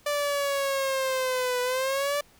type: linear two-way sweep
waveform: sawtooth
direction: down then up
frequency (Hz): 587 to 493.9 to 585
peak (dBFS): -21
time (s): 0.06-2.21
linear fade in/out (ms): 5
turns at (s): 1.61
effects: pink hiss -58 dBFS RMS until 2.39 s